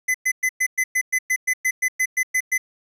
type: tone bursts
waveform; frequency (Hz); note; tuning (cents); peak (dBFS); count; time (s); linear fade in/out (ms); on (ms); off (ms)
square; 2026; B6; +44; -18; 15; 0.08-2.58; 10; 64; 110
effects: resampled to 32000 Hz + 9-bit